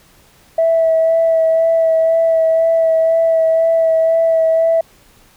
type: tone with vibrato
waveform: sine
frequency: 653 Hz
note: E5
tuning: 17 cents flat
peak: -9 dBFS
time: 0.58-4.81 s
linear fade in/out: 5 ms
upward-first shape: sine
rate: 2 Hz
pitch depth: 16 cents each way
effects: tanh soft clip ceiling -5 dBFS + pink hiss -49 dBFS RMS until 5.36 s